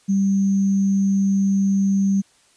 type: tone with sample-and-hold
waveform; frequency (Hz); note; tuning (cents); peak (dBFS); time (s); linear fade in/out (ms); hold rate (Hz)
sine; 196; G3; 0; -15; 0.08-2.22; 20; 6300
effects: white hiss -57 dBFS RMS until 2.56 s + resampled to 22050 Hz